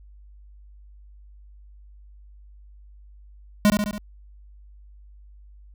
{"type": "tone with echo", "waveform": "square", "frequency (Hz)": 207.7, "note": "G#3", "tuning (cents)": 0, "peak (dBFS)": -14, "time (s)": [3.65, 3.7], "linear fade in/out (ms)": 0, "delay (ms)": 70, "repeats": 4, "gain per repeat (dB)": -4, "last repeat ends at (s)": 3.98, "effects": ["added 50 Hz sine -45 dBFS peak until 5.74 s"]}